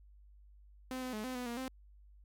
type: tone with pitch steps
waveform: sawtooth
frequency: 257.3 / 254.6 / 214 / 256.1 / 248 / 236.8 / 260.6 Hz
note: C4 / C4 / A3 / C4 / B3 / A#3 / C4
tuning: -29 / -47 / -48 / -37 / +7 / +27 / -7 cents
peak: -34 dBFS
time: 0.91-1.68 s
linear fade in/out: 0 ms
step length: 110 ms
effects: added 50 Hz sine -56 dBFS peak until 2.24 s + MP3 96 kbps